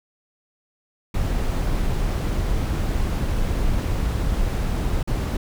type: noise with dropouts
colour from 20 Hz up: brown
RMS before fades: -22 dBFS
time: 1.14-5.37 s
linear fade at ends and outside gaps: 5 ms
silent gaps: 5.03-5.074 s
effects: none